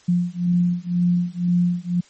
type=beating tone pair; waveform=sine; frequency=175.1 / 177.1 Hz; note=F3 / F3; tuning=+5 / +24 cents; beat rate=2 Hz; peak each=-20 dBFS; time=0.08-2.01 s; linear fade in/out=10 ms; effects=white hiss -53 dBFS RMS until 2.09 s + MP3 32 kbps